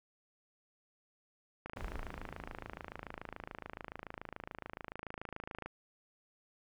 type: click train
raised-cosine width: 0.5 ms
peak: -27 dBFS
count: 109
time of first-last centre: 1.66-5.66 s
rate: 27 Hz
type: noise with exponential decay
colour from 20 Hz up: brown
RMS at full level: -42 dBFS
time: 1.76-4.94 s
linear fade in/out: 5 ms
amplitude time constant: 690 ms
effects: none